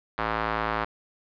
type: tone with band-pass filter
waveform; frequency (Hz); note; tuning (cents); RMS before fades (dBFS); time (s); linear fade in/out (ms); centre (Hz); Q
square; 54.9; A1; -3; -28; 0.18-0.85; 10; 1200; 1.5
effects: resampled to 11025 Hz + 9-bit